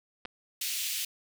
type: clicks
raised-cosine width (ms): 0.3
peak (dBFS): -23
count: 2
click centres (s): 0.252 / 0.256
type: high-pass noise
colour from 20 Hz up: pink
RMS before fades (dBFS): -33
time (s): 0.61-1.05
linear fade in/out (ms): 5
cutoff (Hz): 2600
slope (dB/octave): 24
effects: none